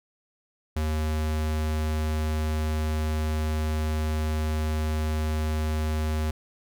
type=tone; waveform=square; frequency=77.5 Hz; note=D#2; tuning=6 cents flat; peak=-25 dBFS; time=0.76-6.31 s; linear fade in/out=5 ms; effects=none